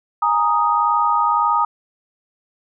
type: chord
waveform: sine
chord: Ab suspended second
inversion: none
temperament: equal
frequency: 830.6 / 932.3 / 1244.5 Hz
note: Ab5 / Bb5 / Eb6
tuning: 0 / 0 / 0 cents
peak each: -22 / -18 / -17 dBFS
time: 0.22-1.65 s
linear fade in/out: 5 ms
effects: none